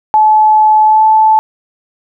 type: tone with pitch glide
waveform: sine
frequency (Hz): 861 to 872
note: A5 to A5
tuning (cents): -38 to -16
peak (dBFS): -4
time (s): 0.14-1.39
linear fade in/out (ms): 0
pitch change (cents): +22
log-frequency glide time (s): 0.85-1.04
effects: none